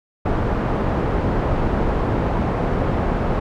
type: low-pass noise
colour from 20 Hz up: pink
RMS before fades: -20 dBFS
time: 0.25-3.4 s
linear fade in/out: 10 ms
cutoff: 1000 Hz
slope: 12 dB/octave
effects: none